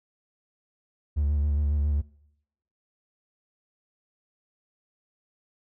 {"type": "tone with vibrato", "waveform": "triangle", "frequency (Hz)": 73.2, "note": "D2", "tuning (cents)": -5, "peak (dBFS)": -19, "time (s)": [1.16, 2.02], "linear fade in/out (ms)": 20, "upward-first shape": "square", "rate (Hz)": 7.3, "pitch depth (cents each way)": 33, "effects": ["noise-tail reverb RT60 0.8 s tail -24 dB re dry", "tanh soft clip ceiling -15 dBFS"]}